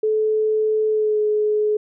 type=tone with pitch glide; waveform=sine; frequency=432.7 to 423.8 Hz; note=A4 to G#4; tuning=-29 to +35 cents; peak=-16 dBFS; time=0.03-1.77 s; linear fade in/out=5 ms; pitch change=-36 cents; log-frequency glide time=0.89-1.21 s; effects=none